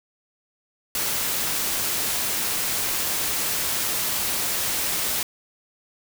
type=noise; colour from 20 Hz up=white; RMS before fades=-25 dBFS; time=0.95-5.23 s; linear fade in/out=2 ms; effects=none